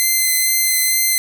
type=tone with vibrato; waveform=5% pulse; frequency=2060 Hz; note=C7; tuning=28 cents flat; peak=-4 dBFS; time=0-1.18 s; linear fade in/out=0 ms; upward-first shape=sine; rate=2.2 Hz; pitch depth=13 cents each way; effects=none